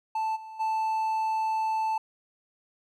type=tone with level steps; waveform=triangle; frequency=880 Hz; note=A5; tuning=in tune; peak=-24 / -38 / -23 dBFS; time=0.15-1.98 s; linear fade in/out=5 ms; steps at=0.35 / 0.59 s; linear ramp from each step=20 ms; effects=none